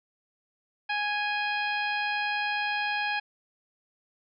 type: harmonic tone with a mistuned harmonic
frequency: 830.6 Hz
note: G#5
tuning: in tune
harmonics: 1 / 2 / 3 / 4 / 5 / 6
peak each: -31 / -31 / -32 / -39 / -41 / -45 dBFS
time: 0.89-3.2 s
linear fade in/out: 10 ms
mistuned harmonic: 4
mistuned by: -37 cents
effects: none